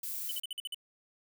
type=noise; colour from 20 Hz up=violet; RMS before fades=-38 dBFS; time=0.03-0.4 s; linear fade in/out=5 ms
type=tone bursts; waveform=square; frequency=2996 Hz; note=F#7; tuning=21 cents sharp; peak=-36 dBFS; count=7; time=0.29-0.745 s; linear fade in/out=2 ms; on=23 ms; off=49 ms
effects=none